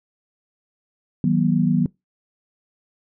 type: tone cluster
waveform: sine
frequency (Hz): 160.2 / 187.7 / 240.8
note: E3 / F#3 / B3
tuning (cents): -49 / +25 / -44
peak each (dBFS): -20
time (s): 1.24-1.86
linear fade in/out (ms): 2
effects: noise-tail reverb RT60 0.2 s tail -23 dB re dry